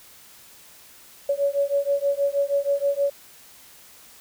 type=beating tone pair; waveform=sine; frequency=560 / 566.3 Hz; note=C#5 / C#5; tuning=+18 / +37 cents; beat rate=6.3 Hz; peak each=-23 dBFS; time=1.29-3.1 s; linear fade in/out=5 ms; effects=white hiss -49 dBFS RMS until 4.2 s